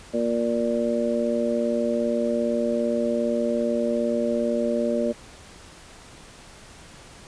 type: harmonic tone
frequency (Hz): 117.5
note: A#2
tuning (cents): +14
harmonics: 2 / 3 / 4 / 5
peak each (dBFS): -25 / -30 / -28 / -25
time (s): 0.13-5.13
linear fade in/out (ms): 20
effects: pink hiss -46 dBFS RMS until 7.27 s + resampled to 22050 Hz